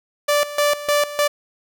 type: tone with tremolo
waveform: sawtooth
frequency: 585 Hz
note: D5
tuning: 7 cents flat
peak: -11 dBFS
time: 0.28-1.28 s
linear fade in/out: 10 ms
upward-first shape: square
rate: 3.3 Hz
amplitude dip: 80%
effects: none